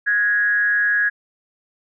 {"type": "tone with frequency modulation", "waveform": "sine", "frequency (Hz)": 1661.2, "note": "G#6", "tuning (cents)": 0, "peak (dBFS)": -15, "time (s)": [0.06, 1.1], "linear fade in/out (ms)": 20, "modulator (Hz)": 211, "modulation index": 0.45, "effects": []}